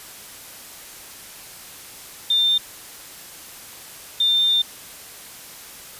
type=tone bursts at uneven times; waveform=sine; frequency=3602 Hz; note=A7; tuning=40 cents sharp; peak=-15 dBFS; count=2; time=2.3-2.58 / 4.2-4.62 s; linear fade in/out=5 ms; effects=white hiss -40 dBFS RMS until 5.99 s + resampled to 32000 Hz